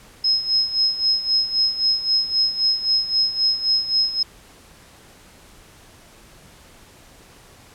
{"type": "tone with tremolo", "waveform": "sine", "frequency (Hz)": 5140, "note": "E8", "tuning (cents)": -45, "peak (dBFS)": -14, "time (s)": [0.24, 4.23], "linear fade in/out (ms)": 5, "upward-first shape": "sine", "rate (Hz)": 3.8, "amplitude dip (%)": 75, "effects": ["pink hiss -48 dBFS RMS until 7.74 s", "low-pass 12000 Hz 12 dB/octave"]}